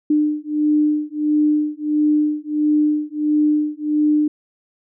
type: beating tone pair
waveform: sine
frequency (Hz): 300 / 301.5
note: D4 / D4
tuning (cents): +37 / +46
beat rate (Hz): 1.5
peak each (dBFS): -18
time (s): 0.1-4.28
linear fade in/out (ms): 5
effects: none